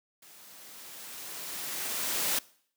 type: noise with level ramp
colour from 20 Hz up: white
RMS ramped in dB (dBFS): -54 to -28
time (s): 0.22-2.39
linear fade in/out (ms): 5
effects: noise-tail reverb RT60 0.6 s tail -22 dB re dry + high-pass 150 Hz 12 dB/octave